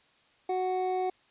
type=tone pair together; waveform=triangle; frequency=370 / 740 Hz; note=F#4 / F#5; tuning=0 / 0 cents; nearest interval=octave; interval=1200 cents; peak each=-28 dBFS; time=0.49-1.1 s; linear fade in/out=5 ms; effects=white hiss -64 dBFS RMS until 1.3 s + resampled to 8000 Hz